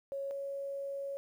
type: tone pair in turn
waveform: sine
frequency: 552 / 555 Hz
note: C#5 / C#5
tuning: -7 / +2 cents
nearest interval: unison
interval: 9 cents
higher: second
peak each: -35 / -36 dBFS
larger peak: first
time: 0.12-0.31 / 0.31-1.17 s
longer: second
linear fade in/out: 0 ms
effects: 11-bit